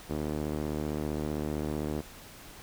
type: tone with band-pass filter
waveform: sawtooth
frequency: 75.5 Hz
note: D2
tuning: 48 cents sharp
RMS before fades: -33 dBFS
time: 0.09-2.02 s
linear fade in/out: 20 ms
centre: 340 Hz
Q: 1.1
effects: pink hiss -49 dBFS RMS until 2.62 s